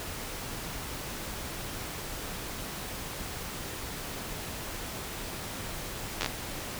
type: slowing click train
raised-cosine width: 0.2 ms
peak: -11 dBFS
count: 5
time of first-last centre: 6.21-6.261 s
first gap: 10 ms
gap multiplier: 1.17
effects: pink hiss -38 dBFS RMS until 6.79 s